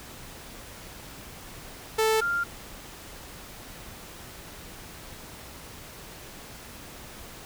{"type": "tone pair in turn", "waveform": ["sawtooth", "sine"], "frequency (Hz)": [440, 1395.3], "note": ["A4", "F6"], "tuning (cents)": [0, -2], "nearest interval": "octave + minor sixth", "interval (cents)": 1998, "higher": "second", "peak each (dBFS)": [-17, -24], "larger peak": "first", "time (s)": [[1.98, 2.21], [2.21, 2.44]], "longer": "neither", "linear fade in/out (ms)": 10, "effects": ["pink hiss -44 dBFS RMS until 7.45 s"]}